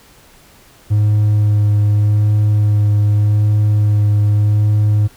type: tone with vibrato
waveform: triangle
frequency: 104.6 Hz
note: G#2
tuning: 13 cents sharp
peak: -7 dBFS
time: 0.9-5.08 s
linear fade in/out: 20 ms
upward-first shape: sine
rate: 0.84 Hz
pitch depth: 12 cents each way
effects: tanh soft clip ceiling -3 dBFS + pink hiss -46 dBFS RMS until 5.16 s